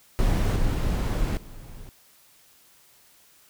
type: noise with level steps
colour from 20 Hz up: brown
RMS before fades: -21 / -24 / -42 dBFS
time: 0.19-1.89 s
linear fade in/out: 0 ms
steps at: 0.56 / 1.37 s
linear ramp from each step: 2 ms
effects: white hiss -57 dBFS RMS until 3.49 s